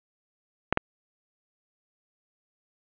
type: clicks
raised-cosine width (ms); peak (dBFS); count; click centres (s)
0.5; -6; 2; 0.726 / 0.774
effects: resampled to 8000 Hz + 8-bit